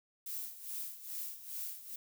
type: noise with tremolo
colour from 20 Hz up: violet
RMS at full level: -40 dBFS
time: 0.26-1.96 s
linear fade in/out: 5 ms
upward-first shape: sine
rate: 2.4 Hz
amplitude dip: 75%
effects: none